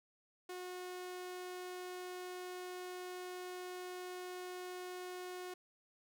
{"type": "tone", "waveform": "sawtooth", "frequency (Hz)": 363.1, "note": "F#4", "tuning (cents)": -33, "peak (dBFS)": -40, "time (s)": [0.49, 5.54], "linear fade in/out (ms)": 5, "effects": []}